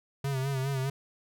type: tone with vibrato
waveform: square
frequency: 135.1 Hz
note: C#3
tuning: 44 cents flat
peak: -29 dBFS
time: 0.24-0.9 s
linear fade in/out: 5 ms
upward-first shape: sine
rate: 4.9 Hz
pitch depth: 61 cents each way
effects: none